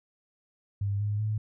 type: tone with pitch steps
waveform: sine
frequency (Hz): 100.4 / 103.82 / 107.36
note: G2 / G#2 / A2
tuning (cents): +42 / 0 / -42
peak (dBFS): -26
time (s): 0.81-1.38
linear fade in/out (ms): 5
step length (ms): 190
effects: none